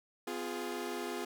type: chord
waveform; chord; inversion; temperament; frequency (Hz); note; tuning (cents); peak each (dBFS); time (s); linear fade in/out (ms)
sawtooth; F diminished; second; equal with one note detuned; 252.9 / 349.2 / 415.3; Cb4 / F4 / Ab4; +41 / 0 / 0; -39 / -36 / -37; 0.27-1.25; 5
effects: none